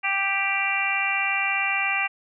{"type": "harmonic tone", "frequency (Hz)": 392.7, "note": "G4", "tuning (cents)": 3, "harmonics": [2, 3, 4, 5, 6, 7], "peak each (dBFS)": [-30, -32, -33, -29, -25, -28], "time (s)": [0.03, 2.08], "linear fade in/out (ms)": 20, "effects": []}